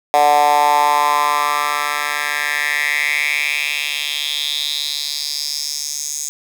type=tone with high-pass filter sweep; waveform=10% pulse; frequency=146.83 Hz; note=D3; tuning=in tune; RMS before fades=-18 dBFS; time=0.14-6.29 s; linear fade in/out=0 ms; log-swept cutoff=700 to 6800 Hz; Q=4.6; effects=none